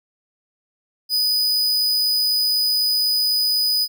45% pulse tone, 4978 Hz, D#8, in tune, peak -16 dBFS, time 1.09-3.88 s, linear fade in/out 50 ms, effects none

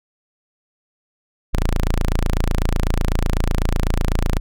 sawtooth tone, 28.01 Hz, A0, 32 cents sharp, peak -12 dBFS, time 1.53-4.4 s, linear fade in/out 10 ms, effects none

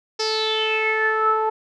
sawtooth tone with low-pass filter sweep, 437.5 Hz, A4, 10 cents flat, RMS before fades -21 dBFS, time 0.19-1.5 s, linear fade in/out 10 ms, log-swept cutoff 5300 to 1000 Hz, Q 8.8, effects none

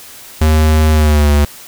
square tone with pitch glide, 77.78 to 72.99 Hz, D#2 to D2, 0 to -10 cents, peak -8 dBFS, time 0.41-1.45 s, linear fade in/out 5 ms, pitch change -110 cents, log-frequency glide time 0.91-1.31 s, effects white hiss -35 dBFS RMS until 1.67 s

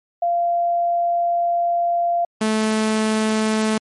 sine / sawtooth tone pair in turn, 691 / 217.7 Hz, F5 / A3, -19 / -18 cents, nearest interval octave + minor sixth, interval 1999 cents, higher first, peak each -16 / -13 dBFS, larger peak second, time 0.22-2.25 / 2.41-3.78 s, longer first, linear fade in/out 5 ms, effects MP3 48 kbps

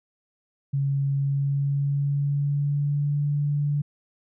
sine tone with pitch glide, 138.9 to 145.3 Hz, C#3 to D3, +4 to -18 cents, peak -21 dBFS, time 0.73-3.82 s, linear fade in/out 10 ms, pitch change +78 cents, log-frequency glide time 1.15-3.21 s, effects none

